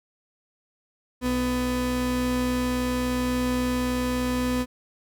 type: tone pair together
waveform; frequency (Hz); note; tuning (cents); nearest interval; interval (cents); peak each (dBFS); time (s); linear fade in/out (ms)
35% pulse; 62.72 / 250; B1 / B3; +27 / +21; 2 octaves; 2394; -30 / -22; 1.21-4.66; 50
effects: none